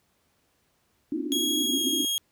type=band-pass noise; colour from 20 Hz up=pink; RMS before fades=-30 dBFS; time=1.12-2.05 s; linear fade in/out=0 ms; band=250 to 350 Hz; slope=96 dB/octave
type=tone with pitch glide; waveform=sawtooth; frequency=3310 to 3270 Hz; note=G#7 to G#7; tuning=-6 to -28 cents; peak=-22 dBFS; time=1.32-2.18 s; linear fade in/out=0 ms; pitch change=-22 cents; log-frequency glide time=1.66-1.82 s
effects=pink hiss -69 dBFS RMS until 2.31 s + high-pass 60 Hz 12 dB/octave